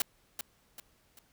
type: noise with echo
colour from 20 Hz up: white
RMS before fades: -29 dBFS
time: 0-0.02 s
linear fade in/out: 2 ms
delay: 390 ms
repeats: 3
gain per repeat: -8 dB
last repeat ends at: 1.19 s
effects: pink hiss -68 dBFS RMS until 1.32 s